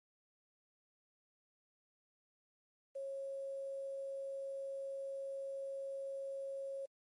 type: tone with quantisation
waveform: sine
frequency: 546 Hz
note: C#5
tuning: 26 cents flat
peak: -40 dBFS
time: 2.95-6.86 s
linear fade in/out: 10 ms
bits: 11
effects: MP3 48 kbps